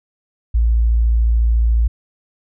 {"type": "tone", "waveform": "sine", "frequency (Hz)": 57, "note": "A#1", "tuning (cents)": -38, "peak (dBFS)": -11, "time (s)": [0.54, 1.88], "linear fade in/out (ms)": 10, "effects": []}